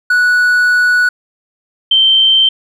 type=tone pair in turn; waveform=triangle / sine; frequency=1473 / 3121 Hz; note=F#6 / G7; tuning=-8 / -8 cents; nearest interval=octave + minor second; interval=1300 cents; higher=second; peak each=-6 dBFS; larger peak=neither; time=0.1-1.09 / 1.91-2.49 s; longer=first; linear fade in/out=5 ms; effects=none